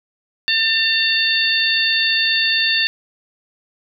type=harmonic tone with a mistuned harmonic; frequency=897 Hz; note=A5; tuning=33 cents sharp; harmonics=2 / 3 / 4 / 5; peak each=-20 / -20 / -20 / -20 dBFS; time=0.48-2.87 s; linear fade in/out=0 ms; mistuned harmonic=3; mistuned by=+33 cents; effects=none